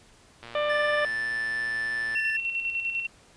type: click train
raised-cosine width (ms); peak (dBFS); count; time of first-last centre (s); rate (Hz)
0.3; -26; 202; 0.43-2.148; 117
type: harmonic tone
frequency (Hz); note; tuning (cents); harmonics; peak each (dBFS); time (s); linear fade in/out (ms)
594; D5; +20; 1 / 2 / 3 / 4 / 5 / 6; -25 / -31 / -35 / -37 / -39 / -41; 0.55-1.05; 2
type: tone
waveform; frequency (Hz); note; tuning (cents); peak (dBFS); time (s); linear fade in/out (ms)
triangle; 1760; A6; 0; -25; 0.69-2.37; 10
type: tone with tremolo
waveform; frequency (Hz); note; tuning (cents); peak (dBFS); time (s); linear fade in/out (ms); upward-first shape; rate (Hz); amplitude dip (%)
sine; 2716; F7; -49; -25; 2.15-3.07; 10; square; 10; 45
effects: pink hiss -56 dBFS RMS until 3.36 s + resampled to 22050 Hz